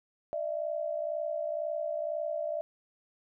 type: tone pair together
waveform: sine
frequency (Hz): 601 / 663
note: D5 / E5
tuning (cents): +40 / +10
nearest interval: major second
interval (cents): 170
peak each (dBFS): -33 / -34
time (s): 0.33-2.61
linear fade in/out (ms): 0
effects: none